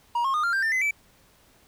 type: tone with pitch steps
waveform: triangle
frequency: 950 / 1078.7 / 1224.9 / 1390.9 / 1579.4 / 1793.4 / 2036 / 2312 Hz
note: A#5 / C#6 / D#6 / F6 / G6 / A6 / C7 / D7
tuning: +33 / -48 / -27 / -7 / +13 / +33 / -48 / -28 cents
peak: -20 dBFS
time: 0.15-0.91 s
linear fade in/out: 5 ms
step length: 95 ms
effects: pink hiss -59 dBFS RMS until 1.67 s